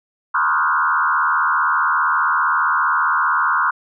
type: tone with frequency modulation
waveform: sine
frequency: 1244.5 Hz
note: D#6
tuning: in tune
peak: -14 dBFS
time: 0.34-3.71 s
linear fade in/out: 10 ms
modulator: 77.6 Hz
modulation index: 3.4
effects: none